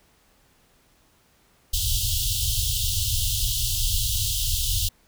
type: band-stop noise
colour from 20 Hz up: pink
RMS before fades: -24 dBFS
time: 1.73-4.89 s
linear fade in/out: 10 ms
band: 120 to 2900 Hz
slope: 96 dB/octave
effects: pink hiss -61 dBFS RMS until 5.07 s